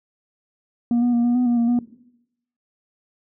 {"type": "tone with pitch steps", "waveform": "sine", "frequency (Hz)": [237.6, 243.2, 236.8, 241, 248.5, 239.5, 234.2, 241.9], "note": ["A#3", "B3", "A#3", "B3", "B3", "A#3", "A#3", "B3"], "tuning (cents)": [33, -26, 27, -42, 11, 47, 8, -36], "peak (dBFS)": -13, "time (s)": [0.91, 1.79], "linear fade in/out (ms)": 2, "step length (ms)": 110, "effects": ["noise-tail reverb RT60 0.8 s tail -18 dB re dry", "tanh soft clip ceiling -15 dBFS"]}